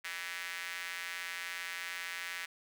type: tone with high-pass filter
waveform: square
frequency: 88.7 Hz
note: F2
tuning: 27 cents sharp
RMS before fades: -41 dBFS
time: 0.04-2.46 s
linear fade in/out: 10 ms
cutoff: 1900 Hz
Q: 2.6
effects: none